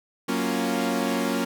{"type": "chord", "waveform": "sawtooth", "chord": "Gb major seventh", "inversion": "none", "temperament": "equal", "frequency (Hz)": [185, 233.1, 277.2, 349.2], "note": ["Gb3", "Bb3", "Db4", "F4"], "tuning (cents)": [0, 0, 0, 0], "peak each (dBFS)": [-27, -23, -24, -28], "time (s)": [0.28, 1.45], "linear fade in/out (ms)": 10, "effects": []}